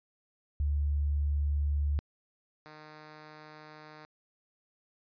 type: tone pair in turn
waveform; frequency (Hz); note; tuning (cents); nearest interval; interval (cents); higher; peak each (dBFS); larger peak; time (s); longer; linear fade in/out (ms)
sine / 5% pulse; 72.5 / 153.33; D2 / D#3; -22 / -25; octave + minor second; 1297; second; -26 / -37; first; 0.6-1.99 / 2.66-4.05; neither; 0
effects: resampled to 11025 Hz